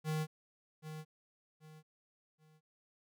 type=tone with echo; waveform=square; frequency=155.56 Hz; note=D#3; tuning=in tune; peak=-34 dBFS; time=0.04-0.27 s; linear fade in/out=50 ms; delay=780 ms; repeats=3; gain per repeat=-10 dB; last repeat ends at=2.61 s; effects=none